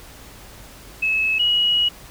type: tone pair in turn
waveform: sine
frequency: 2590 / 2907 Hz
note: E7 / F#7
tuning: -31 / -31 cents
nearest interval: major second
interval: 200 cents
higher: second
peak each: -17 / -15 dBFS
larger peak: second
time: 1.02-1.39 / 1.39-1.89 s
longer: second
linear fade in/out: 10 ms
effects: added 50 Hz sine -47 dBFS peak until 2.1 s + pink hiss -43 dBFS RMS until 2.1 s